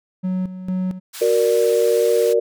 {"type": "tone with tremolo", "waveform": "triangle", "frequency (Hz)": 185, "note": "F#3", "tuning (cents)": 0, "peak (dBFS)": -17, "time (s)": [0.23, 1], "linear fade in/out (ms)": 20, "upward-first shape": "square", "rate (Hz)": 2.2, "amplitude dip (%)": 70}
{"type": "band-pass noise", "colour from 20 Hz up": "white", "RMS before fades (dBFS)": -34, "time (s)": [1.13, 2.34], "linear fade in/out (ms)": 20, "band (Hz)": [1100, 12000], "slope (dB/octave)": 12}
{"type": "chord", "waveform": "sine", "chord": "Gb augmented", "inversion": "none", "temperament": "equal", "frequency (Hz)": [370, 466.2, 587.3], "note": ["Gb4", "Bb4", "D5"], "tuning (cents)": [0, 0, 0], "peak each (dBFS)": [-21, -15, -21], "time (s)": [1.21, 2.4], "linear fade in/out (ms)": 10}
{"effects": []}